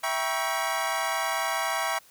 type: chord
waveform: 25% pulse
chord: E diminished seventh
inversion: none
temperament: equal with one note detuned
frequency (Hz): 659.3 / 784 / 956.9 / 1108.7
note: E5 / G5 / Bb5 / Db6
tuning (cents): 0 / 0 / +45 / 0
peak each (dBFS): -28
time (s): 0.03-1.99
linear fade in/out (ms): 10
effects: white hiss -56 dBFS RMS until 2.1 s